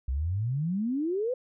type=exponential sweep; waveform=sine; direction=up; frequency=61.1 to 523.3 Hz; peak=-26 dBFS; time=0.08-1.34 s; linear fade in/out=5 ms; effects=none